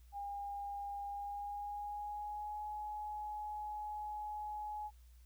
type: tone with pitch glide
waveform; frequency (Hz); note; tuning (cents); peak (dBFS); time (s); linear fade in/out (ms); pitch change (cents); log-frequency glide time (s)
sine; 808 to 842.3; G#5 to G#5; -48 to +24; -40; 0.12-4.91; 50; +72; 1.07-2.65
effects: added 60 Hz sine -57 dBFS peak until 5.25 s + white hiss -73 dBFS RMS until 5.25 s